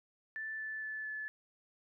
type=tone with pitch steps; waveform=sine; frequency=1760 / 1749.9 / 1739.8 / 1729.8 Hz; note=A6 / A6 / A6 / A6; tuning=0 / -10 / -20 / -30 cents; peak=-38 dBFS; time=0.36-1.28 s; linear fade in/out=0 ms; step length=230 ms; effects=none